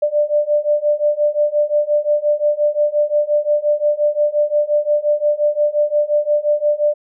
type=beating tone pair; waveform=sine; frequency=590 / 595.7 Hz; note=D5 / D5; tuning=+8 / +24 cents; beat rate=5.7 Hz; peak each=-17 / -16 dBFS; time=0.02-6.94 s; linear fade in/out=10 ms; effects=none